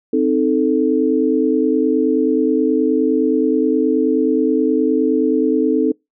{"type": "chord", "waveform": "sine", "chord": "A diminished", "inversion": "first", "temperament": "equal", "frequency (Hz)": [261.6, 311.1, 440], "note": ["C4", "Eb4", "A4"], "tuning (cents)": [0, 0, 0], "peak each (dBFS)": -17, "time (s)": [0.13, 5.92], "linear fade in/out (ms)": 5, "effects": ["noise-tail reverb RT60 0.2 s tail -26 dB re dry"]}